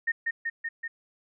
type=tone with echo; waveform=sine; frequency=1841 Hz; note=A#6; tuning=22 cents flat; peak=-23 dBFS; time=0.07-0.12 s; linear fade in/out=10 ms; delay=190 ms; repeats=4; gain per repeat=-2 dB; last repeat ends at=0.88 s; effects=none